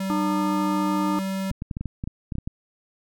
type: tone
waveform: square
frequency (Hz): 192.2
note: G3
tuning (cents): -34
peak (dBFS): -26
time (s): 0-1.51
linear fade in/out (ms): 5
type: harmonic tone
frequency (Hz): 302.4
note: D#4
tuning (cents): -49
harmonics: 1 / 3 / 4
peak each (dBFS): -24 / -29 / -30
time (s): 0.1-1.19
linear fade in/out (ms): 0
type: clicks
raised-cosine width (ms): 5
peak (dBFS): -17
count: 12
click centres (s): 1.513 / 1.621 / 1.712 / 1.769 / 1.81 / 1.857 / 2.039 / 2.075 / 2.322 / 2.354 / 2.384 / 2.475
effects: none